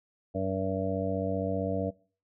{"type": "harmonic tone", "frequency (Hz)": 95.4, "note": "G2", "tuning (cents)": -47, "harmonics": [1, 2, 3, 5, 6, 7], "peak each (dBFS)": [-35, -35, -35, -35, -35, -35], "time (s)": [0.34, 1.91], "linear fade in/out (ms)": 20, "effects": ["noise-tail reverb RT60 0.4 s tail -22 dB re dry"]}